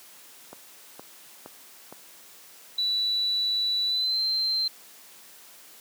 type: click train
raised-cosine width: 1 ms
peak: -26 dBFS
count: 4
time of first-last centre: 0.53-1.925 s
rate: 2.15 Hz
type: tone with pitch glide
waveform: sine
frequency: 3951 to 4126 Hz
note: B7 to C8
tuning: 0 to -25 cents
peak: -23 dBFS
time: 2.78-4.68 s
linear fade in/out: 5 ms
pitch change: +75 cents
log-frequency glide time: 3.86-4.21 s
effects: white hiss -50 dBFS RMS until 5.8 s + high-pass 200 Hz 12 dB/octave